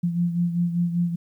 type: beating tone pair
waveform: sine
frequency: 172.2 / 177.3 Hz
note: F3 / F3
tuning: -24 / +26 cents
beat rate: 5.1 Hz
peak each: -21 / -28 dBFS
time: 0.03-1.16 s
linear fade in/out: 10 ms
effects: 10-bit